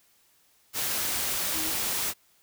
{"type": "tone in noise", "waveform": "sine", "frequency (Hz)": 315.5, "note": "D#4", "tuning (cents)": 24, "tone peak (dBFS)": -37, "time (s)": [1.52, 1.73], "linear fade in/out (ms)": 50, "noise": "white", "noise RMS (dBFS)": -29, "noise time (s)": [0.73, 2.14], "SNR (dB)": -11, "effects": ["white hiss -64 dBFS RMS until 2.42 s"]}